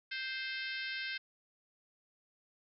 harmonic tone, 523.3 Hz, C5, in tune, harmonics 3 / 4 / 5 / 6 / 7 / 8 / 9 / 10, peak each -41 / -43 / -45 / -47 / -48 / -49 / -50 / -51 dBFS, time 0.11-1.18 s, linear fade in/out 10 ms, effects none

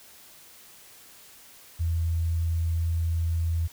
sine tone, 83.1 Hz, E2, 15 cents sharp, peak -23 dBFS, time 1.79-3.68 s, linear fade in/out 20 ms, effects white hiss -51 dBFS RMS until 3.72 s

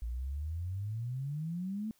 sine exponential sweep, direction up, 55.9 to 224.2 Hz, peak -34 dBFS, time 0.02-1.91 s, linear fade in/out 0 ms, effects white hiss -70 dBFS RMS until 1.99 s

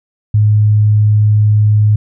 sine tone, 105.8 Hz, G#2, 33 cents sharp, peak -6 dBFS, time 0.34-1.96 s, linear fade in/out 5 ms, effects none

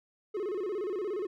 triangle tone with vibrato, 392 Hz, G4, in tune, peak -29 dBFS, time 0.34-1.27 s, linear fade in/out 10 ms, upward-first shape square, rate 17 Hz, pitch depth 140 cents each way, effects none

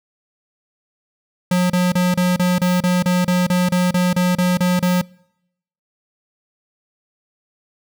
square tone bursts, 180 Hz, F#3, 47 cents flat, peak -14 dBFS, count 16, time 1.51-5.015 s, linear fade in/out 5 ms, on 190 ms, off 31 ms, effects noise-tail reverb RT60 0.8 s tail -25 dB re dry

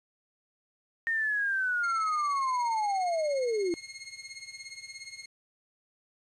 sine linear sweep, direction down, 1842 to 329.6 Hz, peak -26 dBFS, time 1.07-3.74 s, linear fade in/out 0 ms
20% pulse tone with tremolo, 2153 Hz, C7, 49 cents sharp, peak -33 dBFS, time 1.83-5.26 s, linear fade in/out 10 ms, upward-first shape triangle, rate 17 Hz, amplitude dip 85%
effects resampled to 24000 Hz + 10-bit

